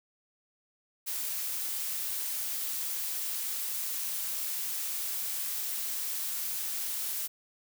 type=noise; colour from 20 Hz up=blue; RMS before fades=-34 dBFS; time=1.06-7.28 s; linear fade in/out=20 ms; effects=none